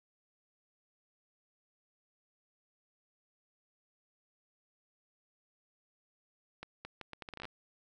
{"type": "accelerating click train", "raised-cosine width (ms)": 0.3, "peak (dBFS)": -27, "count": 13, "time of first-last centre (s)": [6.63, 7.453], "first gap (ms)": 220, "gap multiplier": 0.74, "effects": []}